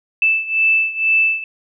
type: beating tone pair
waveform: sine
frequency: 2637 / 2639.1 Hz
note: E7 / E7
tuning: 0 / +1 cents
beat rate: 2.1 Hz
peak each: -15 / -18 dBFS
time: 0.22-1.44 s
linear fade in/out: 2 ms
effects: none